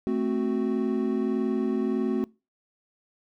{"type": "chord", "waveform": "triangle", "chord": "F# diminished", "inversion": "first", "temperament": "equal", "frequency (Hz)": [220, 261.6, 370], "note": ["A3", "C4", "F#4"], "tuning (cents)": [0, 0, 0], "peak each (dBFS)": -26, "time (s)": [0.07, 2.24], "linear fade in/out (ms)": 0, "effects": ["noise-tail reverb RT60 0.3 s tail -24 dB re dry"]}